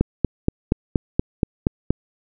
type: click train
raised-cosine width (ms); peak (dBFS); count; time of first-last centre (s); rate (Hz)
3; -3; 9; 0.01-1.906; 4.22
effects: none